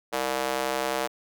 square tone with high-pass filter, 65.6 Hz, C2, 5 cents sharp, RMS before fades -28 dBFS, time 0.12-1.08 s, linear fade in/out 20 ms, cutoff 560 Hz, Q 1.4, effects none

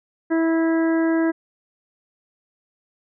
harmonic tone, 326.8 Hz, E4, 15 cents flat, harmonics 1 / 2 / 3 / 4 / 5 / 6, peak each -17 / -27 / -33 / -37 / -31 / -37 dBFS, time 0.3-1.32 s, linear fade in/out 20 ms, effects none

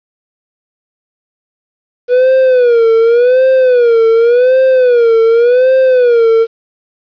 triangle tone with vibrato, 486.4 Hz, B4, 26 cents flat, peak -3 dBFS, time 2.08-6.47 s, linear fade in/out 50 ms, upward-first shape sine, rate 0.88 Hz, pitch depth 130 cents each way, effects resampled to 11025 Hz + 7-bit

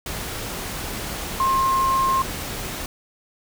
sine tone in noise, 1063 Hz, C6, 27 cents sharp, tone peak -17 dBFS, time 1.4-2.22 s, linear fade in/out 2 ms, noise pink, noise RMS -30 dBFS, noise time 0.06-2.86 s, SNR +10 dB, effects none

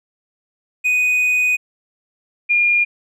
triangle / sine tone pair in turn, 2489 / 2417 Hz, D#7 / D7, 0 / +49 cents, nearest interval minor second, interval 51 cents, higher first, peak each -12 dBFS, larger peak neither, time 0.84-1.57 / 2.49-2.85 s, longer first, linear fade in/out 20 ms, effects none

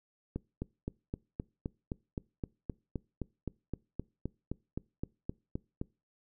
click train, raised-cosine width 3 ms, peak -22 dBFS, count 22, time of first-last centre 0.36-5.815 s, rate 3.85 Hz, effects noise-tail reverb RT60 0.3 s tail -24 dB re dry

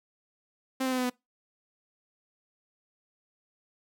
sawtooth tone with pitch steps, 262.7 / 259.1 / 255.5 / 252 / 248.5 Hz, C4 / C4 / C4 / B3 / B3, +7 / -17 / -41 / +35 / +11 cents, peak -23 dBFS, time 0.8-1.1 s, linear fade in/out 10 ms, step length 60 ms, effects noise-tail reverb RT60 0.2 s tail -23 dB re dry

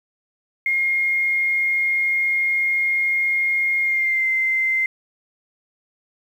sine tone with pitch glide, 2137 to 2079 Hz, C7 to C7, +36 to -12 cents, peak -17 dBFS, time 0.66-4.86 s, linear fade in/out 2 ms, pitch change -48 cents, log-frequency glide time 3.81-4.27 s, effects 8-bit

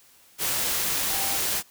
sine tone in noise, 784 Hz, G5, in tune, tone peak -35 dBFS, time 1.09-1.4 s, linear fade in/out 50 ms, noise white, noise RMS -26 dBFS, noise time 0.38-1.63 s, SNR -12 dB, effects white hiss -56 dBFS RMS until 1.7 s

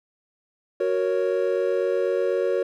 triangle chord, F# major, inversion none, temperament equal, 370 / 466.2 / 554.4 Hz, F#4 / A#4 / C#5, 0 / 0 / 0 cents, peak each -23 dBFS, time 0.8-2.63 s, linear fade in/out 5 ms, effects none

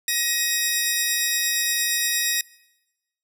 10% pulse tone pair together, 1890.1 / 2523 Hz, A#6 / D#7, +23 / +23 cents, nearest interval perfect fourth, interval 500 cents, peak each -13 / -18 dBFS, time 0.08-2.41 s, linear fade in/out 2 ms, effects noise-tail reverb RT60 1.0 s tail -23 dB re dry

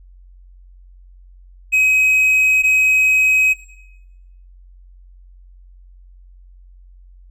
triangle tone pair in turn, 2535 / 2535 Hz, D#7 / D#7, +32 / +32 cents, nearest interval unison, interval 0 cents, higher neither, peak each -9 dBFS, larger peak neither, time 1.72-2.63 / 2.63-3.54 s, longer neither, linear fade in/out 20 ms, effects noise-tail reverb RT60 1.0 s tail -19 dB re dry + added 45 Hz sine -41 dBFS peak until 7.3 s

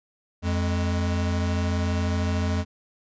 square tone pair together, 87.31 / 208 Hz, F2 / G#3, 0 / +3 cents, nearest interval octave + minor third, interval 1503 cents, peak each -24 / -30 dBFS, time 0.42-2.65 s, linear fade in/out 50 ms, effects resampled to 16000 Hz

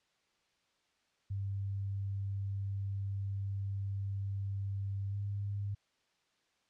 sine tone with pitch glide, 98.7 to 100.83 Hz, G2 to G2, +12 to +49 cents, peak -34 dBFS, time 1.3-5.75 s, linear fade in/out 10 ms, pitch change +37 cents, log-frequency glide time 5.1-5.15 s, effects white hiss -75 dBFS RMS until 6.69 s + low-pass 5000 Hz 12 dB/octave

